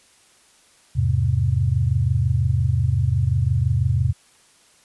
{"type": "chord", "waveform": "sine", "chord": "E augmented", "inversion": "none", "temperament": "just", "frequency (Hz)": [82.41, 103.01, 128.76], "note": ["E2", "G#2", "B#2"], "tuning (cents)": [0, -14, -27], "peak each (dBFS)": [-22, -21, -20], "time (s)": [0.95, 4.13], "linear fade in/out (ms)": 20, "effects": ["white hiss -55 dBFS RMS until 4.84 s", "resampled to 24000 Hz"]}